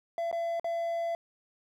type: tone with dropouts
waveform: triangle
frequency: 675 Hz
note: E5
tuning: 41 cents sharp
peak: -27 dBFS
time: 0.18-1.15 s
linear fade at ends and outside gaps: 1 ms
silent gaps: 0.314-0.327 / 0.597-0.644 s
effects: none